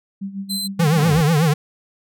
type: tone with tremolo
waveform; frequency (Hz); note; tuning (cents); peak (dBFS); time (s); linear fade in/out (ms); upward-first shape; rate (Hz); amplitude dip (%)
sine; 196; G3; 0; -23; 0.21-1.12; 10; sine; 6.8; 75
type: tone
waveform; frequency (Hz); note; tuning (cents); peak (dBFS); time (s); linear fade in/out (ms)
sawtooth; 4072; C8; -48; -20; 0.49-0.68; 20
type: tone with vibrato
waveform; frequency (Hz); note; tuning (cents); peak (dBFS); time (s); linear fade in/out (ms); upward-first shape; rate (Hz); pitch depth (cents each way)
square; 156.9; D#3; +15; -14; 0.79-1.54; 10; triangle; 8.1; 180
type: linear sweep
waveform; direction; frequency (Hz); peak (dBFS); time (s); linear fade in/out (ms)
sawtooth; down; 149.5 to 55.9; -21; 0.98-1.21; 0
effects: none